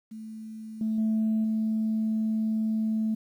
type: tone with level steps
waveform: sine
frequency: 219.4 Hz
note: A3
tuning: 5 cents flat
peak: -37 / -24 / -21 / -23 dBFS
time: 0.11-3.15 s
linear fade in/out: 10 ms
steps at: 0.81 / 0.98 / 1.44 s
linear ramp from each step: 2 ms
effects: tanh soft clip ceiling -20 dBFS + 10-bit